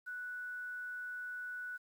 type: tone with quantisation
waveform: sine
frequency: 1480 Hz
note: F#6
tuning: in tune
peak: -40 dBFS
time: 0.06-1.78 s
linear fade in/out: 20 ms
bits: 11
effects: none